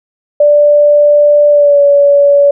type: tone with pitch glide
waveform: sine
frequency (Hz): 587.3 to 569.6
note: D5 to C#5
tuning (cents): 0 to +47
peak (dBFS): -3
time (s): 0.4-2.51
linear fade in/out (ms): 5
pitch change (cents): -53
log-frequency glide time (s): 1.5-1.81
effects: none